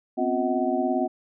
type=tone cluster; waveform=sine; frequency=250.5 / 268 / 357.7 / 636 / 747 Hz; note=B3 / C4 / F4 / D#5 / F#5; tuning=+25 / +42 / +41 / +38 / +16 cents; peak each=-28 dBFS; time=0.17-1.08 s; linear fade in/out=20 ms; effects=none